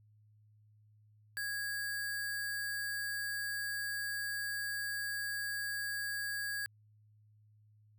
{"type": "tone with sample-and-hold", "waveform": "sine", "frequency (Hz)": 1655, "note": "G#6", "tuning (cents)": -6, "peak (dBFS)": -35, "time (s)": [1.37, 6.66], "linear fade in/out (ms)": 0, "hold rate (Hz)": 6300, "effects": ["added 106 Hz sine -62 dBFS peak until 7.98 s"]}